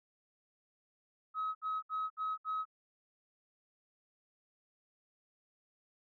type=tone bursts; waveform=sine; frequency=1276 Hz; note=D#6; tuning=43 cents sharp; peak=-32 dBFS; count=5; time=1.34-2.654 s; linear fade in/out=50 ms; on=210 ms; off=66 ms; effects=tanh soft clip ceiling -30 dBFS